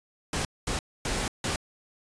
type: noise bursts at uneven times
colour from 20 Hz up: pink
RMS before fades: -29 dBFS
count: 4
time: 0.33-0.45 / 0.67-0.79 / 1.05-1.28 / 1.44-1.56 s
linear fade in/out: 2 ms
effects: resampled to 22050 Hz